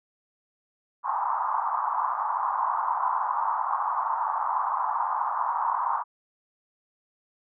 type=band-pass noise; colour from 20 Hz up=white; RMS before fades=-27 dBFS; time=1.03-6.04 s; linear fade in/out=50 ms; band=860 to 1100 Hz; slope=48 dB/octave; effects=none